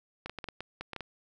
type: clicks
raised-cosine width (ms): 0.3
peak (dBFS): -22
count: 10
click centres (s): 0.26 / 0.296 / 0.387 / 0.442 / 0.487 / 0.606 / 0.81 / 0.933 / 0.963 / 1.007
effects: none